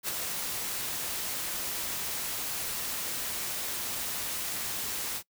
white noise with ADSR envelope, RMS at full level -30 dBFS, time 0.03-5.23 s, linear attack 57 ms, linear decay 3 ms, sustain -4 dB, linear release 64 ms, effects noise-tail reverb RT60 0.1 s tail -22 dB re dry

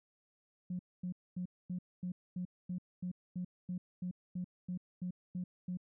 sine tone bursts, 180 Hz, F#3, 47 cents flat, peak -35 dBFS, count 16, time 0.7-5.772 s, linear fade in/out 5 ms, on 92 ms, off 240 ms, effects tanh soft clip ceiling -31 dBFS

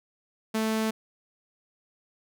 sawtooth tone, 220 Hz, A3, in tune, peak -21 dBFS, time 0.54-0.91 s, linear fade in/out 10 ms, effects none

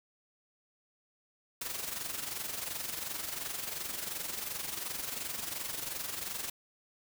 white noise with amplitude modulation, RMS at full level -36 dBFS, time 1.61-6.5 s, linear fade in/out 5 ms, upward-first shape sine, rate 22.8 Hz, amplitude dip 60%, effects none

